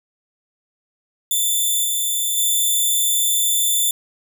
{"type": "tone with level steps", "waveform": "5% pulse", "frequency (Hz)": 3533, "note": "A7", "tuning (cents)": 6, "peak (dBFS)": [-9, -11, -8], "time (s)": [1.31, 3.91], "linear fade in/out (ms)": 2, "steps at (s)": [1.84, 2.37], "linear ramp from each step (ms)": 10, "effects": []}